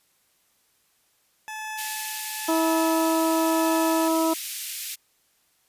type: tone with tremolo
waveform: 20% pulse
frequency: 865 Hz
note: A5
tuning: 30 cents flat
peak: -26 dBFS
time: 1.48-4.08 s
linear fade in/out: 0 ms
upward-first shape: triangle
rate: 0.99 Hz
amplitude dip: 55%
type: high-pass noise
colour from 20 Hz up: white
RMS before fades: -32 dBFS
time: 1.77-4.96 s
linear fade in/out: 20 ms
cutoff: 2100 Hz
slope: 24 dB/octave
type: harmonic tone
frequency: 324.3 Hz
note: E4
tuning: 28 cents flat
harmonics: 1 / 2 / 3 / 4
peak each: -22 / -26 / -27 / -32 dBFS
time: 2.48-4.34 s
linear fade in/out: 10 ms
effects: white hiss -66 dBFS RMS until 5.68 s + resampled to 32000 Hz